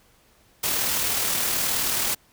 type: noise with amplitude modulation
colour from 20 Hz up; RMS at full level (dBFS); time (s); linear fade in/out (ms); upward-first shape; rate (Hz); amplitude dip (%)
white; -23; 0.63-2.15; 10; sine; 38.9; 30
effects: pink hiss -59 dBFS RMS until 2.32 s